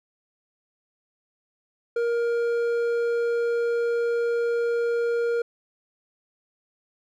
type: tone with hard clipping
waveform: sine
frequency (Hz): 469.9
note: A#4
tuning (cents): +14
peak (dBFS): -23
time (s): 1.96-5.42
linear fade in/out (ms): 5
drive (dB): 6
effects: none